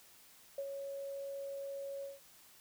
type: tone with ADSR envelope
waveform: sine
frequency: 554.4 Hz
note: C#5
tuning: in tune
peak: -35 dBFS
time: 0.58-2.2 s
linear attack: 4 ms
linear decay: 56 ms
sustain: -5 dB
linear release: 170 ms
effects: white hiss -61 dBFS RMS until 2.6 s